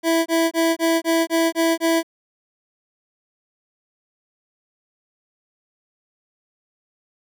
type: tone bursts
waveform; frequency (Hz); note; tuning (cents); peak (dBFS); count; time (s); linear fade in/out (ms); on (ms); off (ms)
25% pulse; 329.6; E4; 0; -12; 8; 0.03-2.031; 50; 230; 23
effects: none